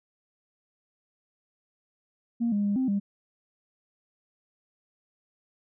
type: tone with pitch steps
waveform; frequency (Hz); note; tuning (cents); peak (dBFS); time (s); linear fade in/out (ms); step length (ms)
sine; 234.2 / 204.6 / 202.8 / 260.7 / 200.5; A#3 / G#3 / G#3 / C4 / G3; +8 / -26 / -41 / -6 / +39; -22; 2.4-3; 20; 120
effects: tanh soft clip ceiling -19 dBFS